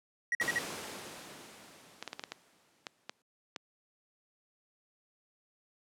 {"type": "tone bursts", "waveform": "triangle", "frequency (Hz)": 1910, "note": "A#6", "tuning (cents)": 42, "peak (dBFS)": -26, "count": 4, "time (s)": [0.32, 0.587], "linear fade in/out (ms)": 2, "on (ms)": 30, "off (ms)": 49}
{"type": "noise with exponential decay", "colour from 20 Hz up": "pink", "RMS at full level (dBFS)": -35, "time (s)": [0.41, 3.22], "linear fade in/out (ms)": 2, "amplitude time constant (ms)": 610}
{"type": "clicks", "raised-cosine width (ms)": 0.2, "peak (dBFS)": -21, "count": 9, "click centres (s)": [2.026, 2.077, 2.131, 2.195, 2.238, 2.32, 2.868, 3.095, 3.562]}
{"effects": ["high-pass 200 Hz 12 dB/octave", "low-pass 11000 Hz 12 dB/octave"]}